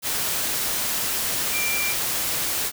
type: tone in noise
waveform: sine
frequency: 2365 Hz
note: D7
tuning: 12 cents sharp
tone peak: -25 dBFS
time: 1.51-1.95 s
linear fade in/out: 50 ms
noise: white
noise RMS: -25 dBFS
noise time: 0.02-2.72 s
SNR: -3 dB
effects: none